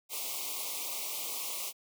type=band-stop noise; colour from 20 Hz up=white; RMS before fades=-37 dBFS; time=0.09-1.73 s; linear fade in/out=50 ms; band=1200 to 2100 Hz; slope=96 dB/octave; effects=high-pass 400 Hz 12 dB/octave